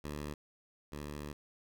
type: tone pair in turn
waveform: 10% pulse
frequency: 74 / 73.6 Hz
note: D2 / D2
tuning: +14 / +4 cents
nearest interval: unison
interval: 10 cents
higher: first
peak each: -31 / -33 dBFS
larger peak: first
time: 0.04-0.34 / 0.92-1.33 s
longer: second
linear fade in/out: 5 ms
effects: none